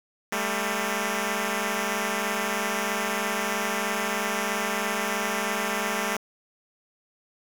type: tone pair together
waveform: 5% pulse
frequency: 199.8 / 222.9 Hz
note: G3 / A3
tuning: +33 / +23 cents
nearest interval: major second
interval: 190 cents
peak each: -17 dBFS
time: 0.32-6.17 s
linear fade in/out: 5 ms
effects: 7-bit